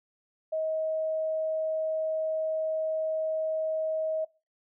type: tone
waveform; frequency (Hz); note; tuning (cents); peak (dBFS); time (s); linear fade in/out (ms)
sine; 633; D#5; +30; -27; 0.52-4.25; 10
effects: noise-tail reverb RT60 0.3 s tail -21 dB re dry